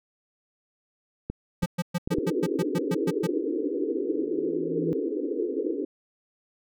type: clicks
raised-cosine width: 3 ms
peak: -17 dBFS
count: 4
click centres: 1.3 / 1.633 / 2.075 / 2.185 s
type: tone bursts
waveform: square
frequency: 174.61 Hz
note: F3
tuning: in tune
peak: -24 dBFS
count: 11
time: 1.62-3.271 s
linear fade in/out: 10 ms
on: 41 ms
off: 120 ms
type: band-pass noise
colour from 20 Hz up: pink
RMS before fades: -28 dBFS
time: 2.11-5.85 s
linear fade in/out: 5 ms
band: 270 to 480 Hz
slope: 96 dB/octave
type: tone with exponential growth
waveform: sine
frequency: 164.81 Hz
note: E3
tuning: in tune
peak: -27 dBFS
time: 3.96-4.93 s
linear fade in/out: 0 ms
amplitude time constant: 210 ms
effects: none